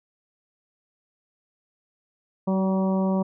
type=harmonic tone with a mistuned harmonic; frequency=190.6 Hz; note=G3; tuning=48 cents flat; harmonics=1 / 2 / 3 / 4 / 5 / 6; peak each=-21 / -31 / -29 / -37 / -34 / -40 dBFS; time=2.47-3.23 s; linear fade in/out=10 ms; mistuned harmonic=2; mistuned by=-20 cents; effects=none